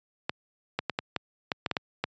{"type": "clicks", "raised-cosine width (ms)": 0.3, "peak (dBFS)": -11, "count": 10, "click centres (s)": [0.295, 0.79, 0.897, 0.989, 1.163, 1.518, 1.662, 1.713, 1.768, 2.04], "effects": ["high-pass 100 Hz 12 dB/octave", "resampled to 16000 Hz"]}